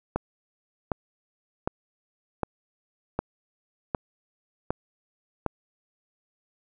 click train, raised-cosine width 1 ms, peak -11 dBFS, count 8, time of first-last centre 0.16-5.463 s, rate 1.32 Hz, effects none

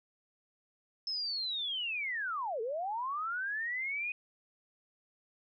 sine linear two-way sweep, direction down then up, 5274 to 423.5 to 2500 Hz, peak -33 dBFS, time 1.07-4.12 s, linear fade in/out 2 ms, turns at 2.61 s, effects none

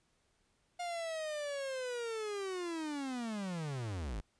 45% pulse linear sweep, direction down, 711 to 43.65 Hz, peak -37 dBFS, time 0.79-4.21 s, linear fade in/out 10 ms, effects pink hiss -75 dBFS RMS until 4.39 s + resampled to 22050 Hz

